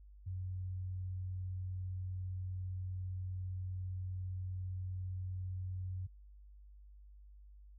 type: tone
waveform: sine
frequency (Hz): 92.5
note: F#2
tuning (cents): 0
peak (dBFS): -38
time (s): 0.26-6.07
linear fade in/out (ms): 10
effects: added 50 Hz sine -54 dBFS peak until 7.78 s

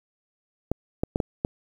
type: clicks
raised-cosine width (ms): 2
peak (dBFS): -10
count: 5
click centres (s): 0.716 / 1.035 / 1.159 / 1.202 / 1.449
effects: 8-bit

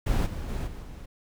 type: noise with level steps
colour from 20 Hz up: brown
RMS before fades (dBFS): -24 / -34 / -31 / -39 / -41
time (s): 0.06-1.06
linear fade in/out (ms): 10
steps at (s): 0.25 / 0.48 / 0.66 / 0.82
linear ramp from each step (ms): 20
effects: none

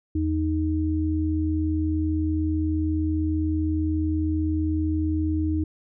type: tone pair together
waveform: sine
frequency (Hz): 82.41 / 311.1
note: E2 / D#4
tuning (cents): 0 / 0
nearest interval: octave + major seventh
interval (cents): 2300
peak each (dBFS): -24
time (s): 0.15-5.64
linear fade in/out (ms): 5
effects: none

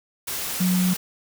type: tone in noise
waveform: sine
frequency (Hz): 182.3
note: F#3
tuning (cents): -25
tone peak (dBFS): -18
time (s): 0.6-0.94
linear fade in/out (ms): 10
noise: white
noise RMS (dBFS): -29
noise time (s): 0.27-0.97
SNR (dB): +8
effects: none

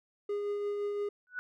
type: tone with tremolo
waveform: triangle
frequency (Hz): 409.8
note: G#4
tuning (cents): -23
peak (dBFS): -28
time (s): 0.29-1.09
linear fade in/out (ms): 5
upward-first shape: triangle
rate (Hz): 5.8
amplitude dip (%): 30
type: tone with exponential growth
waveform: sine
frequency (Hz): 1480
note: F#6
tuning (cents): 0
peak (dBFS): -30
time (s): 1.27-1.39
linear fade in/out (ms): 0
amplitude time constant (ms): 25
effects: none

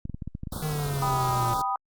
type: clicks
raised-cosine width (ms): 5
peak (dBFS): -21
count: 10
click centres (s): 0.054 / 0.097 / 0.145 / 0.222 / 0.276 / 0.351 / 0.434 / 0.472 / 0.525 / 0.565
type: band-stop noise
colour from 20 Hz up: pink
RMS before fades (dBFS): -35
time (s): 0.52-1.62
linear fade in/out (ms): 5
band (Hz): 1500 to 3400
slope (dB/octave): 96
type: exponential sweep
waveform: square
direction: down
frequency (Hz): 155.56 to 116.54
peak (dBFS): -28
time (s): 0.62-1.54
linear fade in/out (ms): 5
type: chord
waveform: sine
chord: G augmented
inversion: none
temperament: equal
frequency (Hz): 784 / 987.8 / 1244.5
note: G5 / B5 / D#6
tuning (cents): 0 / 0 / 0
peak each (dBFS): -29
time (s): 1.02-1.76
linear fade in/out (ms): 2
effects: Opus 48 kbps

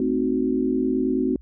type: chord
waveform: sine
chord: A diminished seventh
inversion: none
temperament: equal with one note detuned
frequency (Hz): 221.9 / 261.6 / 311.1 / 370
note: A3 / C4 / Eb4 / Gb4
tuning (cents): +15 / 0 / 0 / 0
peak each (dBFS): -28 / -22 / -28 / -25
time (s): 0-1.36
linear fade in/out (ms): 2
effects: added 60 Hz sine -43 dBFS peak until 1.41 s

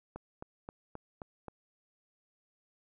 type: click train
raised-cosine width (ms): 1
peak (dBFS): -28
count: 6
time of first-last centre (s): 0.16-1.483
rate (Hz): 3.78
effects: none

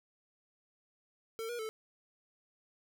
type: tone with pitch steps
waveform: square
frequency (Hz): 449.6 / 478.8 / 438.1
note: A4 / A#4 / A4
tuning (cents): +37 / +46 / -7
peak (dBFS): -38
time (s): 1.39-1.69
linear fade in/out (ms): 0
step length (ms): 100
effects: none

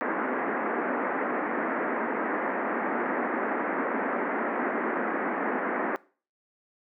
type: band-pass noise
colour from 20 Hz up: pink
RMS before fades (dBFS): -29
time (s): 0.01-5.96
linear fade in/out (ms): 0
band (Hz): 220 to 2000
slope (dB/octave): 48
effects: noise-tail reverb RT60 0.4 s tail -22 dB re dry

